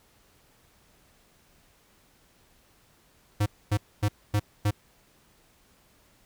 square tone bursts, 103.83 Hz, G#2, in tune, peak -22 dBFS, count 5, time 3.4-4.71 s, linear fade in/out 10 ms, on 62 ms, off 250 ms, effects pink hiss -62 dBFS RMS until 6.25 s

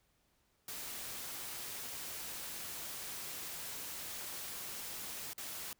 white noise with dropouts, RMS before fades -44 dBFS, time 0.68-5.73 s, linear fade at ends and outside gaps 2 ms, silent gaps 5.333-5.379 s, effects pink hiss -75 dBFS RMS until 5.79 s

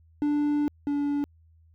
triangle tone pair in turn, 293.7 / 287.5 Hz, D4 / D4, 0 / -37 cents, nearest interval unison, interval 37 cents, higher first, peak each -20 / -22 dBFS, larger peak first, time 0.22-0.68 / 0.87-1.24 s, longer first, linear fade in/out 0 ms, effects added 81 Hz sine -55 dBFS peak until 1.74 s

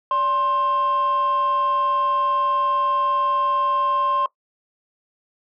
sine tone pair together, 579 / 1057.6 Hz, D5 / C6, -25 / +18 cents, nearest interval minor seventh, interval 1043 cents, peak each -26 / -16 dBFS, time 0.11-4.26 s, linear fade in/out 2 ms, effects noise-tail reverb RT60 0.1 s tail -20 dB re dry + tanh soft clip ceiling -15 dBFS

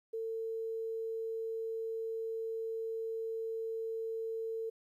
sine tone, 450 Hz, A4, 39 cents sharp, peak -35 dBFS, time 0.13-4.7 s, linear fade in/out 10 ms, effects 12-bit

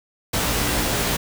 pink noise with comb filter, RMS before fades -22 dBFS, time 0.33-1.17 s, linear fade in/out 10 ms, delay 17 ms, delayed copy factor +0.7, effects none

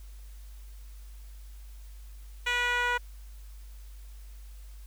10% pulse tone with band-pass filter sweep, 486.8 Hz, B4, 25 cents flat, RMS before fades -28 dBFS, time 2.46-2.98 s, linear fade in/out 10 ms, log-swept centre 2400 to 1200 Hz, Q 1.1, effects added 50 Hz sine -43 dBFS peak until 4.86 s + white hiss -60 dBFS RMS until 4.86 s

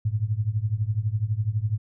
sine tone with tremolo, 107.4 Hz, A2, 41 cents flat, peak -18 dBFS, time 0.05-1.78 s, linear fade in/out 5 ms, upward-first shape triangle, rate 12 Hz, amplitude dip 95%, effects none

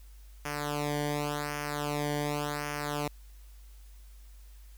sawtooth tone with flanger, 146.83 Hz, D3, in tune, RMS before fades -33 dBFS, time 0.45-3.08 s, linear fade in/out 5 ms, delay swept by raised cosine 0.25 to 0.77 ms, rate 0.89 Hz, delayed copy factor -0.85, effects added 50 Hz sine -48 dBFS peak until 4.77 s + white hiss -63 dBFS RMS until 4.77 s

